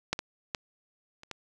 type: clicks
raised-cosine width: 0.2 ms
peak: -10 / -16 / -13 / -30 / -20 dBFS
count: 5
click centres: 0.13 / 0.191 / 0.548 / 1.234 / 1.313 s
effects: none